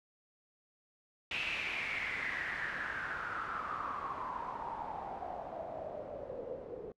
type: noise with low-pass filter sweep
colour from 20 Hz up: white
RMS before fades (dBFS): -40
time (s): 1.31-6.92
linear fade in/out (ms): 2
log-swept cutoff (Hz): 2700 to 450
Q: 6.9
effects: noise-tail reverb RT60 0.1 s tail -26 dB re dry